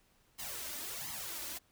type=noise with flanger; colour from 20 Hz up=white; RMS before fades=-42 dBFS; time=0.38-1.59 s; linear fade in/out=20 ms; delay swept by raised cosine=0.97 to 3.47 ms; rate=1.4 Hz; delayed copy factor=+0.75; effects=pink hiss -70 dBFS RMS until 1.71 s